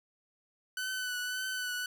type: tone with vibrato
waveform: sawtooth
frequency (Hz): 1500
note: F#6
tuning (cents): +23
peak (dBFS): -30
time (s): 0.77-1.86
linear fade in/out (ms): 2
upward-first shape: triangle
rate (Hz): 1.8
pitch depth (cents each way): 33
effects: none